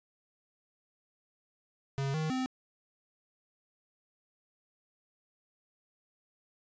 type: tone with pitch steps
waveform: square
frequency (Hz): 137.2 / 156.8 / 258.3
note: C#3 / D#3 / C4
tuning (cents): -17 / +14 / -22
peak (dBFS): -31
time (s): 1.98-2.46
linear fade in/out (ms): 0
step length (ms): 160
effects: resampled to 16000 Hz